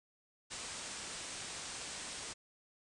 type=low-pass noise; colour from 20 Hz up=white; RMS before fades=-45 dBFS; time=0.5-2.34 s; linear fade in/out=20 ms; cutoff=9200 Hz; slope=96 dB/octave; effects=none